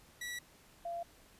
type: tone pair in turn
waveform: sawtooth / sine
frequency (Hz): 1944 / 685.1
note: B6 / F5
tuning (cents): -28 / -33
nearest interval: octave + tritone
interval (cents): 1805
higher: first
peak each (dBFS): -36 / -37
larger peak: first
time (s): 0.21-0.39 / 0.85-1.03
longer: neither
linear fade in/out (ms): 5
effects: pink hiss -62 dBFS RMS until 1.39 s + resampled to 32000 Hz